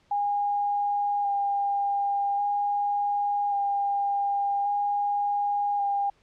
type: tone with vibrato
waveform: sine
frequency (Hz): 810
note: G#5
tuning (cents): -43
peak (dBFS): -23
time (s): 0.11-6.1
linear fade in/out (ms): 5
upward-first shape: square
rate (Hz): 0.44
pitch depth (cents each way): 12
effects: pink hiss -64 dBFS RMS until 6.22 s + low-pass 5000 Hz 12 dB/octave